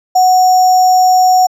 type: tone with sample-and-hold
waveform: sine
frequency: 740 Hz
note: F#5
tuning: in tune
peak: -5 dBFS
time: 0.15-1.47 s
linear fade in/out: 10 ms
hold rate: 6300 Hz
effects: low-pass 10000 Hz 12 dB/octave